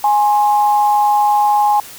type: tone pair together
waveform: sine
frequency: 830.6 / 1061.1 Hz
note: G#5 / C6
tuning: 0 / +24 cents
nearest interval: major third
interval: 424 cents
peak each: -10 / -20 dBFS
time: 0.04-1.8 s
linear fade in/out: 2 ms
effects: white hiss -35 dBFS RMS until 1.98 s